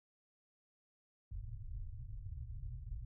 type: low-pass noise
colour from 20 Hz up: pink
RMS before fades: -45 dBFS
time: 1.31-3.05 s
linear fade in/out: 10 ms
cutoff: 130 Hz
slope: 96 dB/octave
effects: none